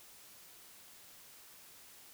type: silence
effects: white hiss -57 dBFS RMS until 2.13 s